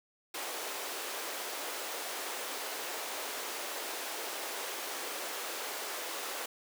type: high-pass noise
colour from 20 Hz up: pink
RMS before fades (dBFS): -39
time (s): 0.34-6.46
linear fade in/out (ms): 5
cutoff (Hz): 390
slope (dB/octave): 24
effects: none